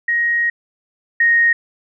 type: tone pair in turn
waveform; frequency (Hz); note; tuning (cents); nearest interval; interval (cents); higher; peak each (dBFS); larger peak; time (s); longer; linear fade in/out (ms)
sine; 1881 / 1864.8; A#6 / A#6; +15 / 0; unison; 15; first; -14 / -10; second; 0.08-0.5 / 1.2-1.53; first; 5
effects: none